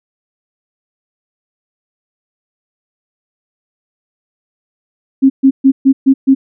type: tone bursts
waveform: sine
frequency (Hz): 268.5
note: C4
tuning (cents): +45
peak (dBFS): -3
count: 6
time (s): 5.22-6.35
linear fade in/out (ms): 20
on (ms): 80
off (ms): 130
effects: none

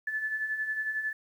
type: beating tone pair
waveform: sine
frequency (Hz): 1730 / 1741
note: A6 / A6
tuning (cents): -30 / -19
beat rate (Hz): 11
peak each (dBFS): -38 / -30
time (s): 0.07-1.13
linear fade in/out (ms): 5
effects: 10-bit

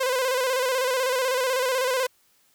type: tone with vibrato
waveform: sawtooth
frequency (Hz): 514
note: C5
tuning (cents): -31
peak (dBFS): -18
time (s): 0-2.07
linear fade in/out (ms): 10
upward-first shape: square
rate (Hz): 16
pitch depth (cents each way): 54
effects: white hiss -63 dBFS RMS until 2.54 s

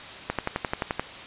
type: click train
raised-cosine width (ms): 0.5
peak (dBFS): -10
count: 9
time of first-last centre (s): 0.3-0.996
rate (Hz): 11.5
effects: white hiss -40 dBFS RMS until 1.26 s + resampled to 8000 Hz

